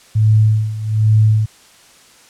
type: tone with tremolo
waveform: sine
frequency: 108.4 Hz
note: A2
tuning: 25 cents flat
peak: -7 dBFS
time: 0.15-1.46 s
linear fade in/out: 10 ms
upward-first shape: sine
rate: 1.2 Hz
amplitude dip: 80%
effects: white hiss -46 dBFS RMS until 2.29 s + low-pass 9000 Hz 12 dB/octave